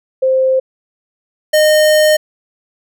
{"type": "tone pair in turn", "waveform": ["sine", "square"], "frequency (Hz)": [523.3, 613.4], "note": ["C5", "D#5"], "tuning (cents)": [0, -25], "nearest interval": "minor third", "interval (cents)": 275, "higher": "second", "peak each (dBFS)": [-9, -8], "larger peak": "second", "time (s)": [[0.22, 0.6], [1.53, 2.17]], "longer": "second", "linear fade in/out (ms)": 10, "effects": []}